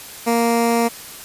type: tone with notch filter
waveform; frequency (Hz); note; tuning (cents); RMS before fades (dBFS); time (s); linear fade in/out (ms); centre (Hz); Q
15% pulse; 233.1; A#3; 0; -17; 0.26-0.89; 20; 3400; 1.5
effects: white hiss -36 dBFS RMS until 1.24 s + resampled to 32000 Hz